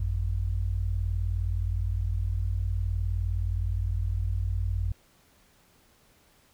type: tone pair together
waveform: sine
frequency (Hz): 51.62 / 91.1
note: G#1 / F#2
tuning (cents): -10 / -26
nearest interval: minor seventh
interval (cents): 984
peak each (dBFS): -28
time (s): 0-4.92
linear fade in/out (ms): 5
effects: pink hiss -62 dBFS RMS until 6.53 s